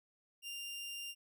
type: tone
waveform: sawtooth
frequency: 2794 Hz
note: F7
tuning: in tune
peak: -39 dBFS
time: 0.42-1.15 s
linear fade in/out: 50 ms
effects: none